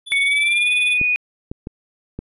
square tone with tremolo, 3468 Hz, A7, 26 cents flat, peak -20 dBFS, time 0.06-0.98 s, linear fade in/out 50 ms, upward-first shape triangle, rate 20 Hz, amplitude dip 95%
sine tone with pitch glide, 2228 to 2472 Hz, C#7 to D#7, +8 to -12 cents, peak -15 dBFS, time 0.12-1.16 s, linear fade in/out 0 ms, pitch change +180 cents, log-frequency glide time 0.25-0.69 s
clicks, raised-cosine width 3 ms, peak -15 dBFS, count 4, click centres 1.014 / 1.515 / 1.671 / 2.19 s
effects resampled to 32000 Hz

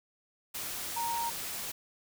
sine tone in noise, 932.3 Hz, A#5, in tune, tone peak -31 dBFS, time 0.96-1.3 s, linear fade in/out 10 ms, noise white, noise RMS -38 dBFS, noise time 0.54-1.72 s, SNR +4 dB, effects none

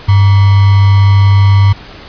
sine tone with sample-and-hold, 99.1 Hz, G2, 19 cents sharp, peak -3 dBFS, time 0.08-1.73 s, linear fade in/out 10 ms, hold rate 1050 Hz, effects pink hiss -32 dBFS RMS until 2.08 s + resampled to 11025 Hz

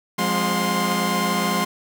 sawtooth tone cluster, 176.8 / 206.6 / 261.4 / 716 / 1048 Hz, F3 / G#3 / C4 / F5 / C6, +22 / -9 / -1 / +43 / +2 cents, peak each -22 / -21 / -28 / -25 / -20 dBFS, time 0.18-1.65 s, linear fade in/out 10 ms, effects 8-bit

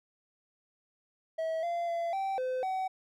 triangle tone with pitch steps, 646 / 687 / 679 / 776 / 512 / 756 Hz, E5 / F5 / F5 / G5 / C5 / F#5, -35 / -29 / -49 / -18 / -38 / +37 cents, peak -28 dBFS, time 1.38-2.88 s, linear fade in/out 10 ms, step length 250 ms, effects none

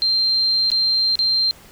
sine tone with dropouts, 4159 Hz, C8, 11 cents flat, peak -15 dBFS, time 0.02-1.51 s, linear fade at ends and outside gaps 0 ms, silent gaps 0.702-0.717 / 1.155-1.19 s, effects pink hiss -46 dBFS RMS until 1.71 s

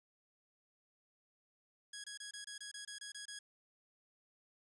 10% pulse tone bursts, 1661.2 Hz, G#6, in tune, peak -37 dBFS, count 11, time 1.93-3.39 s, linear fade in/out 5 ms, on 110 ms, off 25 ms, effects resampled to 24000 Hz

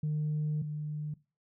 sine tone pair in turn, 151.7 / 150.65 Hz, D#3 / D3, -44 / +44 cents, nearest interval unison, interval 12 cents, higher first, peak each -27 / -33 dBFS, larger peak first, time 0.03-0.62 / 0.62-1.14 s, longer first, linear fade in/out 5 ms, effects noise-tail reverb RT60 0.3 s tail -19 dB re dry + tanh soft clip ceiling -26 dBFS

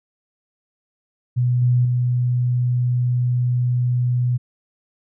sine tone with level steps, 123.47 Hz, B2, in tune, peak -15 / -13 / -16 dBFS, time 1.36-4.38 s, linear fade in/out 20 ms, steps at 1.62 / 1.85 s, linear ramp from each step 2 ms, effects none

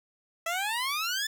15% pulse exponential sweep, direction up, 651 to 1769 Hz, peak -22 dBFS, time 0.46-1.27 s, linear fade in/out 5 ms, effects none

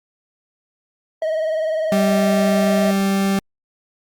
triangle tone with vibrato, 634 Hz, D#5, 32 cents sharp, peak -16 dBFS, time 1.22-2.91 s, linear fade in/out 2 ms, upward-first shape sine, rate 20 Hz, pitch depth 51 cents each way
40% pulse tone, 195.7 Hz, G3, 3 cents flat, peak -15 dBFS, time 1.92-3.39 s, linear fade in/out 2 ms
effects Opus 48 kbps

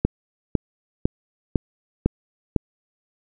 click train, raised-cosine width 3 ms, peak -4 dBFS, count 6, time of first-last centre 0.05-2.563 s, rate 1.99 Hz, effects none

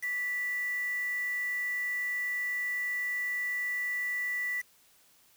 sine tone with quantisation, 1968 Hz, B6, 7 cents flat, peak -30 dBFS, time 0.02-4.62 s, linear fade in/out 20 ms, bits 7, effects white hiss -63 dBFS RMS until 5.36 s

